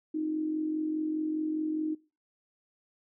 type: tone with amplitude modulation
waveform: sine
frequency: 311.1 Hz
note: D#4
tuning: in tune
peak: -26 dBFS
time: 0.14-1.95 s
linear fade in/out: 10 ms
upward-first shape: sine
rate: 44.9 Hz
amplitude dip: 55%
effects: noise-tail reverb RT60 0.3 s tail -21 dB re dry